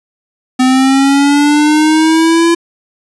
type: linear sweep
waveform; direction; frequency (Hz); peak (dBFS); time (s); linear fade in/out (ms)
square; up; 254.3 to 339.4; -7; 0.59-2.55; 10
effects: resampled to 24000 Hz + 8-bit